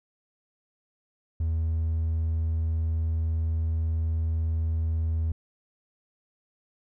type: tone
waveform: triangle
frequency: 80.9 Hz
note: E2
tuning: 32 cents flat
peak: -21 dBFS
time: 1.4-5.32 s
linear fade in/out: 5 ms
effects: tanh soft clip ceiling -18 dBFS